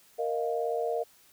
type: chord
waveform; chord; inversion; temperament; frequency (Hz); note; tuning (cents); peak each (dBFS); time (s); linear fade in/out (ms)
sine; Bb suspended fourth; none; just; 466.2 / 621.6 / 699.2; Bb4 / Eb5 / F5; 0 / -2 / +2; -30 / -33 / -33; 0.18-1.04; 20
effects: white hiss -60 dBFS RMS until 1.32 s